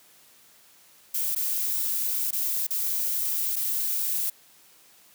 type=noise with dropouts; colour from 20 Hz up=violet; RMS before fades=-27 dBFS; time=1.14-4.3 s; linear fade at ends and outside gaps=5 ms; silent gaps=1.35-1.361 / 2.309-2.328 / 2.669-2.705 / 3.559-3.563 s; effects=white hiss -56 dBFS RMS until 5.14 s + high-pass 100 Hz 12 dB/octave